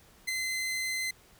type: tone with ADSR envelope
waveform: sawtooth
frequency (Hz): 2058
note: C7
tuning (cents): -29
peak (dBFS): -23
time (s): 0.27-1.11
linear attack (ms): 19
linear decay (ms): 4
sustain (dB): -4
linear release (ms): 6
effects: pink hiss -59 dBFS RMS until 1.39 s